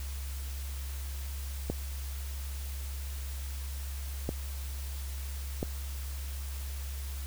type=clicks; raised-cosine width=2 ms; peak=-17 dBFS; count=3; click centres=1.7 / 4.291 / 5.629 s; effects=added 68 Hz sine -35 dBFS peak until 7.26 s + white hiss -47 dBFS RMS until 7.26 s